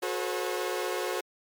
sawtooth tone cluster, 364.7 / 429.8 / 490.4 / 539 Hz, F#4 / A4 / B4 / C#5, -25 / -41 / -12 / -49 cents, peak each -29 / -31 / -34 / -31 dBFS, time 0.02-1.21 s, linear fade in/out 10 ms, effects MP3 96 kbps

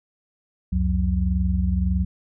sine tone cluster, 66.2 / 87.9 / 183.2 Hz, C2 / F2 / F#3, +21 / +12 / -17 cents, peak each -21 / -25 / -24 dBFS, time 0.72-2.05 s, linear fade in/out 10 ms, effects none

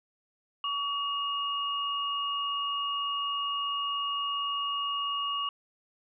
sine tone pair together, 1134.6 / 2859 Hz, C#6 / F7, +40 / +40 cents, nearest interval octave + major third, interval 1600 cents, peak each -31 / -32 dBFS, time 0.64-5.49 s, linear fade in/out 2 ms, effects none

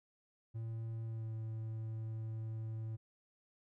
triangle tone with pitch glide, 113.1 to 111.09 Hz, A2 to A2, +48 to +17 cents, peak -37 dBFS, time 0.54-2.97 s, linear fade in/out 20 ms, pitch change -31 cents, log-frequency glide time 1.02-1.32 s, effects none

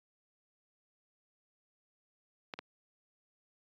clicks, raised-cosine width 0.3 ms, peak -23 / -24 dBFS, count 2, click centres 2.538 / 2.59 s, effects high-pass 200 Hz 12 dB/octave + resampled to 16000 Hz

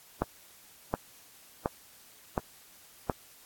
click train, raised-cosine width 1 ms, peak -12 dBFS, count 5, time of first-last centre 0.22-3.098 s, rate 1.39 Hz, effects white hiss -56 dBFS RMS until 3.45 s + AAC 64 kbps

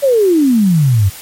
sine exponential sweep, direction down, 580 to 91.2 Hz, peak -7 dBFS, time 0.02-1.1 s, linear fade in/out 20 ms, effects white hiss -32 dBFS RMS until 1.21 s + MP3 64 kbps

